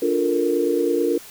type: chord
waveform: sine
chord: Bb major seventh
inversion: first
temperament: just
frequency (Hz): 291.4 / 349.6 / 437 / 466.2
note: D4 / F4 / A4 / Bb4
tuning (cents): -13 / +2 / -12 / 0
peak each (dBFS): -24 / -22 / -27 / -21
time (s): 0.02-1.18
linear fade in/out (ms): 5
effects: white hiss -42 dBFS RMS until 1.3 s